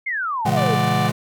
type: exponential sweep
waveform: sine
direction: down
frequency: 2192 to 415.3 Hz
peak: -21 dBFS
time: 0.06-0.75 s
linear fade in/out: 10 ms
type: chord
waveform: square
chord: A# half-diminished seventh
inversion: none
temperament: just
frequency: 116.54 / 139.85 / 167.82 / 209.8 Hz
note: A#2 / C#3 / E3 / G#3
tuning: 0 / +16 / +31 / +18 cents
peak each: -25 dBFS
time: 0.45-1.12 s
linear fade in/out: 10 ms
type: tone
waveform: sine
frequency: 740 Hz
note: F#5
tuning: in tune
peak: -22 dBFS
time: 0.45-1.08 s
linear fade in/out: 10 ms
type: harmonic tone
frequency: 587.3 Hz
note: D5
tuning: in tune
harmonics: 2 / 3 / 4 / 5 / 6 / 7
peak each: -28 / -32 / -34 / -36 / -38 / -39 dBFS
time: 0.57-1.09 s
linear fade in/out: 2 ms
effects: none